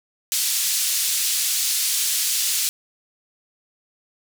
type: band-pass noise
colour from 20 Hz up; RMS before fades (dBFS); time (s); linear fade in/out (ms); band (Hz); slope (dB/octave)
white; -22; 0.32-2.69; 0; 3400 to 11000; 12
effects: none